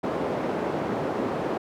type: band-pass noise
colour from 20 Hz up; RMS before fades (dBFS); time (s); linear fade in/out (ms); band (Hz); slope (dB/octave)
white; -28; 0.03-1.58; 10; 180 to 580; 12
effects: none